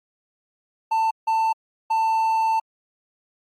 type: tone bursts at uneven times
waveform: triangle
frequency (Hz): 891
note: A5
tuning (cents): +22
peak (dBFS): -16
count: 3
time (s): 0.91-1.11 / 1.27-1.53 / 1.9-2.6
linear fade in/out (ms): 10
effects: Opus 48 kbps